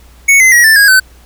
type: tone with pitch steps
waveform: square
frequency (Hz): 2217 / 2057 / 1907.8 / 1769.8 / 1641.8 / 1523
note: C#7 / C7 / A#6 / A6 / G#6 / F#6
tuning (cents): 0 / -30 / +40 / +10 / -20 / +50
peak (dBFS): -4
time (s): 0.28-1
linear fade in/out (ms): 10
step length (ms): 120
effects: added 60 Hz sine -38 dBFS peak until 1.25 s + pink hiss -45 dBFS RMS until 1.25 s